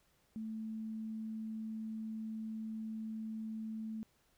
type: tone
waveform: sine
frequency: 220 Hz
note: A3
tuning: in tune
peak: -39 dBFS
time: 0.36-4.03 s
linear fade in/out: 0 ms
effects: pink hiss -73 dBFS RMS until 4.37 s